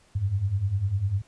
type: beating tone pair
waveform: sine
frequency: 91.2 / 101.2 Hz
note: F#2 / G#2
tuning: -24 / -44 cents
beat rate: 10 Hz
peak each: -29 / -24 dBFS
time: 0.15-1.22 s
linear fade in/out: 10 ms
effects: pink hiss -60 dBFS RMS until 1.27 s + resampled to 22050 Hz